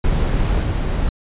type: noise with level steps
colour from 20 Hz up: brown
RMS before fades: -17 / -19 dBFS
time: 0.04-1.09 s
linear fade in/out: 2 ms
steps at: 0.62 s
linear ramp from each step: 10 ms
effects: resampled to 8000 Hz